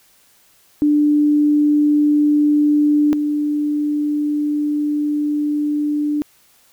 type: tone pair in turn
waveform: sine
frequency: 296 / 296 Hz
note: D4 / D4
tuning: +14 / +14 cents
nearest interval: unison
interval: 0 cents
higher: neither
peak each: -11 / -16 dBFS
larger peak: first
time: 0.82-3.13 / 3.13-6.22 s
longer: second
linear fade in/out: 0 ms
effects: white hiss -54 dBFS RMS until 6.72 s